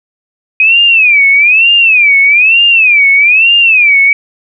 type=tone with vibrato; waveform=sine; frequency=2489 Hz; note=D#7; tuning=in tune; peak=-3 dBFS; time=0.6-4.13 s; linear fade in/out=2 ms; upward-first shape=sine; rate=1.1 Hz; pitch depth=210 cents each way; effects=none